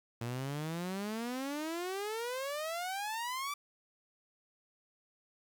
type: exponential sweep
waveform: sawtooth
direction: up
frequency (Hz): 115 to 1174.7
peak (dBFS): -32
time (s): 0.21-3.54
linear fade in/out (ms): 5
effects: 10-bit